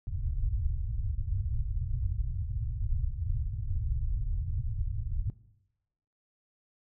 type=low-pass noise; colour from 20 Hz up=pink; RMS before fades=-31 dBFS; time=0.07-5.3 s; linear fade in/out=2 ms; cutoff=120 Hz; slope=48 dB/octave; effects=noise-tail reverb RT60 0.9 s tail -19 dB re dry